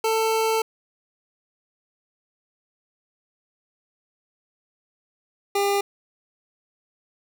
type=tone pair in turn; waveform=25% pulse; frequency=444.6 / 401.4 Hz; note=A4 / G4; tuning=+18 / +41 cents; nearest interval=major second; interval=177 cents; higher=first; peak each=-16 / -16 dBFS; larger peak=neither; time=0.04-0.62 / 5.55-5.81 s; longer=first; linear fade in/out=5 ms; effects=none